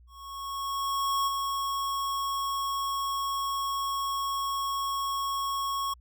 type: tone with ADSR envelope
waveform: square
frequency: 1101 Hz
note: C#6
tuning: 12 cents flat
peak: -25 dBFS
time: 0.07-5.94 s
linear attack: 1200 ms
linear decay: 19 ms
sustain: -4 dB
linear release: 9 ms
effects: added 60 Hz sine -52 dBFS peak until 6 s